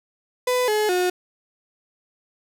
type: tone with pitch steps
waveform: 35% pulse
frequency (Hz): 499.7 / 425.1 / 361.6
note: B4 / G#4 / F#4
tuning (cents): +20 / +40 / -40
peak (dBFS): -17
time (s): 0.47-1.1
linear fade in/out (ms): 5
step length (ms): 210
effects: none